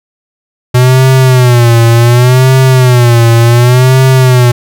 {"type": "tone with vibrato", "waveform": "square", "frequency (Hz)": 123.47, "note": "B2", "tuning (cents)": 0, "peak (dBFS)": -3, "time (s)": [0.74, 4.52], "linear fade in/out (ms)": 10, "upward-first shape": "sine", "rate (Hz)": 0.68, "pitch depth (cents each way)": 110, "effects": []}